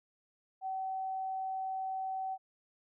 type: tone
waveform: sine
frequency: 762 Hz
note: G5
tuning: 49 cents flat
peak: -34 dBFS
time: 0.61-2.38 s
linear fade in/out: 50 ms
effects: none